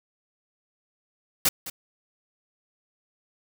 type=noise with echo; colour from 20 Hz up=white; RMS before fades=-20 dBFS; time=1.45-1.49 s; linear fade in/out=5 ms; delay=210 ms; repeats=1; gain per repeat=-15 dB; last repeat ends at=1.7 s; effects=none